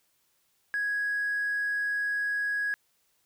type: tone with hard clipping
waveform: sine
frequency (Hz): 1661.2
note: G#6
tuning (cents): 0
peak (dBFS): -27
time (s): 0.74-2.74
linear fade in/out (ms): 0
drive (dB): 1
effects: white hiss -71 dBFS RMS until 3.25 s